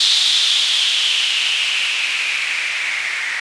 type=noise with low-pass filter sweep; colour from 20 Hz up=violet; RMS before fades=-18 dBFS; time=0-3.4 s; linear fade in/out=5 ms; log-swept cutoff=3800 to 2000 Hz; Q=5.2; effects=resampled to 22050 Hz